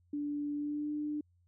sine tone with pitch glide, 291.6 to 298.1 Hz, D4 to D4, -12 to +26 cents, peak -33 dBFS, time 0.13-1.21 s, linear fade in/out 5 ms, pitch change +38 cents, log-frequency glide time 0.55-0.91 s, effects added 88 Hz sine -66 dBFS peak until 1.47 s

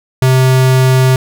square tone, 130 Hz, C3, 11 cents flat, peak -7 dBFS, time 0.22-1.16 s, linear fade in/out 2 ms, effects none

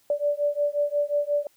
sine beating tone pair, 580 / 585.6 Hz, D5 / D5, -22 / -5 cents, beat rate 5.6 Hz, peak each -25 dBFS, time 0.1-1.47 s, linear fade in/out 2 ms, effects white hiss -63 dBFS RMS until 1.56 s

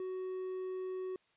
triangle tone, 372.4 Hz, F#4, 11 cents sharp, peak -35 dBFS, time 0-1.16 s, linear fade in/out 2 ms, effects white hiss -72 dBFS RMS until 1.36 s + resampled to 8000 Hz

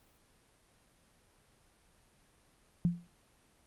sine tone with exponential decay, 172.8 Hz, F3, 18 cents flat, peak -22 dBFS, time 2.85-3.07 s, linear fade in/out 0 ms, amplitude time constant 47 ms, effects pink hiss -67 dBFS RMS until 3.66 s + Opus 32 kbps

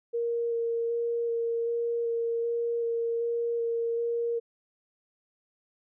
sine tone with vibrato, 466.2 Hz, A#4, in tune, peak -26 dBFS, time 0.13-4.4 s, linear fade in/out 20 ms, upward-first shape square, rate 1.3 Hz, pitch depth 9 cents each way, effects none

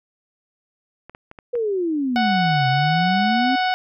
clicks, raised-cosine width 0.5 ms, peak -24 dBFS, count 5, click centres 1.096 / 1.149 / 1.314 / 1.388 / 1.554 s
sine exponential two-way sweep, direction down then up, 495.5 to 130 to 270.8 Hz, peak -19 dBFS, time 1.53-3.56 s, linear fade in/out 10 ms, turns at 2.68 s
harmonic tone, 740 Hz, F#5, in tune, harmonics 1 / 2 / 3 / 4 / 5 / 6 / 7, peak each -19 / -25 / -29 / -31 / -33 / -35 / -36 dBFS, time 2.16-3.74 s, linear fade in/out 0 ms
effects none

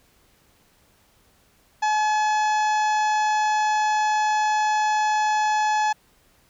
harmonic tone with a mistuned harmonic, 853 Hz, G#5, 46 cents sharp, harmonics 1 / 2 / 3 / 4 / 5 / 6 / 7 / 8, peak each -19 / -28 / -35 / -39 / -41 / -42 / -39 / -41 dBFS, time 1.82-5.93 s, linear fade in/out 10 ms, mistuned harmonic 8, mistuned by +17 cents, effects pink hiss -60 dBFS RMS until 6.49 s

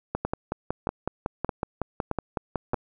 two click trains, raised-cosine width 1 ms, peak -12 / -12 dBFS, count 5 / 15, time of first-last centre 0.25-2.734 / 0.15-2.743 s, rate 1.61 / 5.4 Hz, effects none

